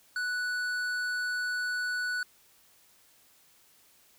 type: tone with tanh clipping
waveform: sine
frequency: 1480 Hz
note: F#6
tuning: in tune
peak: -31 dBFS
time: 0.16-2.23 s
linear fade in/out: 2 ms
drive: 12 dB
effects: white hiss -62 dBFS RMS until 4.18 s